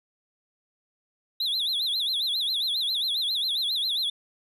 triangle tone with vibrato, 3715 Hz, A#7, 7 cents flat, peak -23 dBFS, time 1.4-4.1 s, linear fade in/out 5 ms, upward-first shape sine, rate 7.4 Hz, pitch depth 200 cents each way, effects none

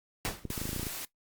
pink noise with exponential decay, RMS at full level -30 dBFS, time 0.25-0.51 s, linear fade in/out 0 ms, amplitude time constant 56 ms
clicks, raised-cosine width 3 ms, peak -23 dBFS, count 11, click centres 0.453 / 0.504 / 0.578 / 0.616 / 0.655 / 0.692 / 0.731 / 0.763 / 0.796 / 0.831 / 0.868 s
white noise, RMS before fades -39 dBFS, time 0.5-1.05 s, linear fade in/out 2 ms
effects noise-tail reverb RT60 0.1 s tail -17 dB re dry + Opus 48 kbps

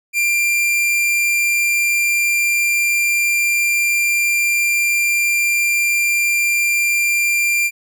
45% pulse tone, 2379 Hz, D7, 22 cents sharp, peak -14 dBFS, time 0.13-7.71 s, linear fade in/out 50 ms, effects none

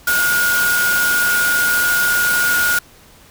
sine tone in noise, 1438 Hz, F#6, 50 cents flat, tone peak -14 dBFS, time 0.07-2.79 s, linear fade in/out 5 ms, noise white, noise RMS -21 dBFS, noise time 0.07-2.79 s, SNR +4 dB, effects pink hiss -46 dBFS RMS until 3.3 s

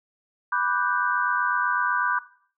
sine chord, G major seventh, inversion first, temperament equal, 987.8 / 1174.7 / 1480 / 1568 Hz, B5 / D6 / F#6 / G6, 0 / 0 / 0 / 0 cents, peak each -27 dBFS, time 0.52-2.19 s, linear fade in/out 5 ms, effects noise-tail reverb RT60 0.5 s tail -17 dB re dry

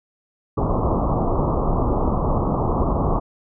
pink low-pass noise, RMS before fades -20 dBFS, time 0.57-3.2 s, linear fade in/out 10 ms, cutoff 1200 Hz, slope 96 dB/octave, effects none

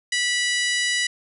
harmonic tone, 980 Hz, B5, 14 cents flat, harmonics 2 / 3 / 4 / 5 / 6 / 7 / 8 / 9 / 10, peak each -23 / -27 / -29 / -31 / -33 / -34 / -35 / -36 / -37 dBFS, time 0.12-1.07 s, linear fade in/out 5 ms, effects none

